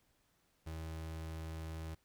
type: tone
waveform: 35% pulse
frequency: 80.3 Hz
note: E2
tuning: 45 cents flat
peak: -40 dBFS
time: 0.66-1.95 s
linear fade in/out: 10 ms
effects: pink hiss -75 dBFS RMS until 2.04 s